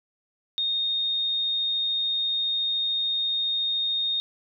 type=tone; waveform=sine; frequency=3693 Hz; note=A#7; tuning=17 cents flat; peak=-23 dBFS; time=0.58-4.2 s; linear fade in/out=0 ms; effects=none